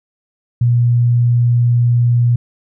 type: tone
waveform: sine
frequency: 120.2 Hz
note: B2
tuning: 46 cents flat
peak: -9 dBFS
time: 0.61-2.36 s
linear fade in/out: 5 ms
effects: none